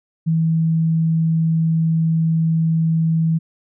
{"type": "tone", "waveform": "sine", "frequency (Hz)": 162.3, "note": "E3", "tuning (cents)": -27, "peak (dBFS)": -14, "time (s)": [0.26, 3.39], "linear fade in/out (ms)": 20, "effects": []}